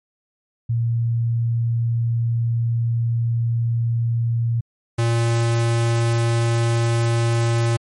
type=tone pair in turn; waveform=sine / square; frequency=116.54 / 116.54 Hz; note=A#2 / A#2; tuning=0 / 0 cents; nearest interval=unison; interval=0 cents; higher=neither; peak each=-17 dBFS; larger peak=neither; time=0.69-4.61 / 4.98-7.77 s; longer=first; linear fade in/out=10 ms; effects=MP3 48 kbps